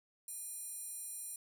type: tone with high-pass filter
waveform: square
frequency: 817 Hz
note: G#5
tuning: 29 cents flat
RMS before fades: -45 dBFS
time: 0.28-1.36 s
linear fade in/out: 2 ms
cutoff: 9600 Hz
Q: 4.7
effects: none